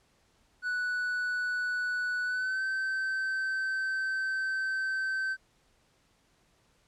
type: tone with pitch glide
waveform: triangle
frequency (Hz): 1480 to 1545.5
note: F#6 to G6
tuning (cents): 0 to -25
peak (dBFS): -27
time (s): 0.62-5.37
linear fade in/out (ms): 50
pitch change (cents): +75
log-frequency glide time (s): 2.24-2.63
effects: pink hiss -68 dBFS RMS until 6.87 s + low-pass 9000 Hz 12 dB/octave